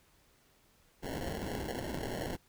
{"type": "noise with sample-and-hold", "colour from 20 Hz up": "blue", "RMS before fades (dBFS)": -38, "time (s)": [1.02, 2.37], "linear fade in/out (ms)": 20, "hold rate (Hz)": 1225, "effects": ["pink hiss -67 dBFS RMS until 2.48 s"]}